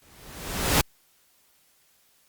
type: noise with exponential growth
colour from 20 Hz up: pink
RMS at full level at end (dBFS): -18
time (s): 0.02-0.81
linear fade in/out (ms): 1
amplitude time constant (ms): 170
effects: white hiss -63 dBFS RMS until 2.28 s + Opus 48 kbps